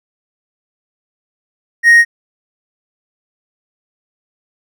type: tone with hard clipping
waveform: triangle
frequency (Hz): 1869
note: A#6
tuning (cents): +4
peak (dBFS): -4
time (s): 1.83-2.05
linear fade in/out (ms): 50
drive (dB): 5
effects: none